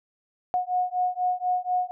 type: beating tone pair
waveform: sine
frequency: 725 / 729.1 Hz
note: F#5 / F#5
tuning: -35 / -26 cents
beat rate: 4.1 Hz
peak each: -26 dBFS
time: 0.54-1.91 s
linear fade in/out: 0 ms
effects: none